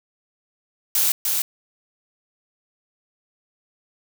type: noise with echo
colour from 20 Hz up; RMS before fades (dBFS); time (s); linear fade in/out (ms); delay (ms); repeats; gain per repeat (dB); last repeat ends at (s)
blue; -19; 0.95-1.12; 2; 300; 1; -3; 1.42
effects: none